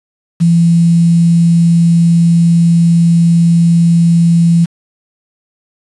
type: tone with quantisation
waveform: sine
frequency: 168.8 Hz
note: E3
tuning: 41 cents sharp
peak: -5 dBFS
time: 0.4-4.66 s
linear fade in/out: 20 ms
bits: 5
effects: resampled to 24000 Hz